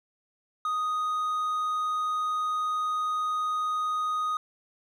triangle tone, 1244.5 Hz, D#6, in tune, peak -24 dBFS, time 0.65-4.37 s, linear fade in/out 2 ms, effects none

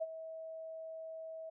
sine tone with ADSR envelope, 645 Hz, E5, 38 cents flat, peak -32 dBFS, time 0-1.5 s, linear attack 22 ms, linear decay 34 ms, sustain -11 dB, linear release 10 ms, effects none

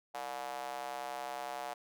square tone with high-pass filter, 65.4 Hz, C2, in tune, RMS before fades -41 dBFS, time 0.14-1.74 s, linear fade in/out 10 ms, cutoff 730 Hz, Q 3.6, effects none

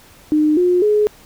sine tone with pitch steps, 304.5 / 358 / 420.8 Hz, D#4 / F4 / G#4, -37 / +43 / +23 cents, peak -11 dBFS, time 0.32-1.07 s, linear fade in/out 0 ms, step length 250 ms, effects pink hiss -46 dBFS RMS until 1.25 s

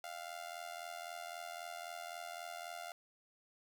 sawtooth tone with amplitude modulation, 698 Hz, F5, 1 cent flat, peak -37 dBFS, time 0.04-2.92 s, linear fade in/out 2 ms, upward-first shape sine, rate 83.8 Hz, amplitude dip 80%, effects none

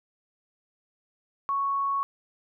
sine tone, 1108.7 Hz, C#6, in tune, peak -24 dBFS, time 1.49-2.03 s, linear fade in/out 0 ms, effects none

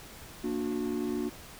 triangle chord, Bb augmented, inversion none, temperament equal with one note detuned, 233.1 / 293.7 / 363 Hz, Bb3 / D4 / F#4, 0 / 0 / -33 cents, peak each -32 dBFS, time 0.43-1.3 s, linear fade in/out 20 ms, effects pink hiss -48 dBFS RMS until 1.59 s

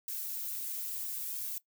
violet noise with flanger, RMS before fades -38 dBFS, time 0.08-1.58 s, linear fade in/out 0 ms, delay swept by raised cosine 1.8 to 3.9 ms, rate 0.74 Hz, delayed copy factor +0.7, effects noise-tail reverb RT60 0.1 s tail -18 dB re dry

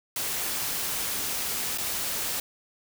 white noise with dropouts, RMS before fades -30 dBFS, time 0.16-2.4 s, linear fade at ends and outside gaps 2 ms, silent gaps 1.776-1.783 s, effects none

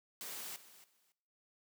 white noise with echo, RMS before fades -45 dBFS, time 0.21-0.56 s, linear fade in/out 0 ms, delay 280 ms, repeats 2, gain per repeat -15 dB, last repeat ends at 1.12 s, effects noise-tail reverb RT60 0.7 s tail -18 dB re dry + high-pass 200 Hz 12 dB/octave

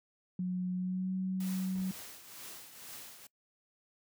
sine tone with pitch glide, 182 to 187.44 Hz, F#3 to F#3, -28 to +23 cents, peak -31 dBFS, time 0.39-1.91 s, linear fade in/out 2 ms, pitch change +51 cents, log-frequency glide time 0.75-1.13 s
white noise with tremolo, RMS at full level -46 dBFS, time 1.4-3.27 s, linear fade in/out 5 ms, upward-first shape triangle, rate 2.1 Hz, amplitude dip 65%
brown noise with exponential decay, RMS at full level -46 dBFS, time 1.75-2.35 s, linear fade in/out 5 ms, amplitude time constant 130 ms
effects noise-tail reverb RT60 0.1 s tail -22 dB re dry + high-pass 100 Hz 12 dB/octave

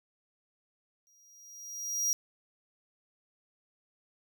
45% pulse tone with exponential growth, 5730 Hz, F8, 44 cents sharp, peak -25 dBFS, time 1.07-2.13 s, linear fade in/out 0 ms, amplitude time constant 230 ms, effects none

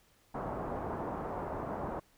white low-pass noise, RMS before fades -38 dBFS, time 0.34-2 s, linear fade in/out 10 ms, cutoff 1000 Hz, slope 24 dB/octave, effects pink hiss -67 dBFS RMS until 2.17 s

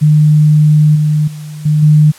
sine tone with level steps, 151.7 Hz, D#3, 44 cents flat, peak -4 / -8 / -23 / -7 / -3 dBFS, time 0.01-2.12 s, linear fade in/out 20 ms, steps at 0.95 / 1.27 / 1.65 / 1.82 s, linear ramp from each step 10 ms, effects white hiss -38 dBFS RMS until 2.18 s + low-pass 11000 Hz 12 dB/octave

